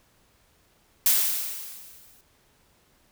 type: noise with exponential decay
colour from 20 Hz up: blue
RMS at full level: -18 dBFS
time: 1.06-2.21 s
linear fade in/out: 2 ms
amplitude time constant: 250 ms
effects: pink hiss -63 dBFS RMS until 3.11 s